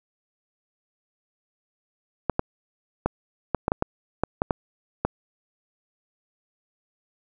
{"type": "clicks", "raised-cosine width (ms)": 1, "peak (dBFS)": -7, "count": 11, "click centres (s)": [2.297, 2.394, 3.06, 3.547, 3.681, 3.719, 3.824, 4.236, 4.419, 4.508, 5.05], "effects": []}